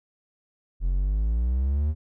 triangle exponential sweep, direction up, 42.14 to 78.7 Hz, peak -19 dBFS, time 0.8-1.95 s, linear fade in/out 50 ms, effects none

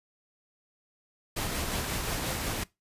pink noise with tremolo, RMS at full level -31 dBFS, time 1.36-2.64 s, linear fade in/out 10 ms, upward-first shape sine, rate 5.6 Hz, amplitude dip 25%, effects noise-tail reverb RT60 0.2 s tail -21 dB re dry + resampled to 32000 Hz

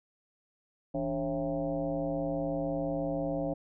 sine tone with frequency modulation, 416.1 Hz, G#4, 3 cents sharp, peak -29 dBFS, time 0.94-3.54 s, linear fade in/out 10 ms, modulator 126 Hz, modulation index 2.2, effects none

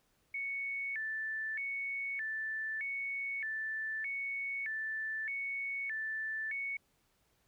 sine tone with vibrato, 1977 Hz, B6, 1 cent sharp, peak -35 dBFS, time 0.34-6.77 s, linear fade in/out 5 ms, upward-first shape square, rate 0.81 Hz, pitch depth 200 cents each way, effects pink hiss -74 dBFS RMS until 7.47 s

